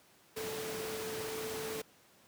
sine tone in noise, 440 Hz, A4, in tune, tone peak -39 dBFS, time 0.36-1.82 s, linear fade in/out 10 ms, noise pink, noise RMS -41 dBFS, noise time 0.36-1.82 s, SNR -1 dB, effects pink hiss -63 dBFS RMS until 2.27 s + high-pass 150 Hz 12 dB/octave

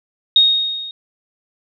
sine tone with level ramp, 3729 Hz, A#7, in tune, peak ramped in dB -6 to -28 dBFS, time 0.36-0.91 s, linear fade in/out 2 ms, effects none

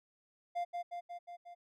triangle tone with echo, 698.5 Hz, F5, in tune, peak -31 dBFS, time 0.55-0.65 s, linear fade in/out 20 ms, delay 180 ms, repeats 5, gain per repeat -3 dB, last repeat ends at 1.55 s, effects none

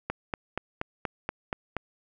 click train, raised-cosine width 0.5 ms, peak -14 dBFS, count 8, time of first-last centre 0.1-1.767 s, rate 4.2 Hz, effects none

